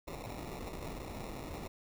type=noise with sample-and-hold; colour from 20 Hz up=pink; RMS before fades=-43 dBFS; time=0.07-1.68 s; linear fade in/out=10 ms; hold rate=1575 Hz; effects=none